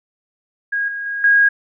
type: tone with level steps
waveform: sine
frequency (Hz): 1638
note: G#6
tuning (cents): -24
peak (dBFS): -17 / -23 / -21 / -9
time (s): 0.72-1.49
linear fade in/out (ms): 10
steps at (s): 0.88 / 1.06 / 1.24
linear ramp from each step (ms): 2
effects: none